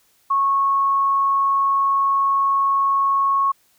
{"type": "tone", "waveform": "sine", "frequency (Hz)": 1100, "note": "C#6", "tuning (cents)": -14, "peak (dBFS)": -15, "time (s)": [0.3, 3.52], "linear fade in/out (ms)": 10, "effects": ["white hiss -60 dBFS RMS until 3.78 s"]}